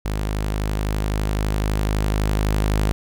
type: tone with level ramp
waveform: sawtooth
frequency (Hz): 51.9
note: G#1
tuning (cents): 0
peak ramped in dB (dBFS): -18 to -13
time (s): 0.05-2.92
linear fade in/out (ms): 0
effects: none